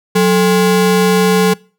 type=ring-modulated tone; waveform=square; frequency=310 Hz; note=D#4; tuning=6 cents flat; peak=-6 dBFS; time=0.15-1.54 s; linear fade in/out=10 ms; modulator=127 Hz; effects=noise-tail reverb RT60 0.4 s tail -25 dB re dry